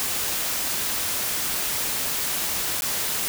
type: noise with dropouts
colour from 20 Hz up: white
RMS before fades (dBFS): -26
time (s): 0-3.28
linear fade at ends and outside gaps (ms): 0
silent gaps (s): 2.808-2.821
effects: none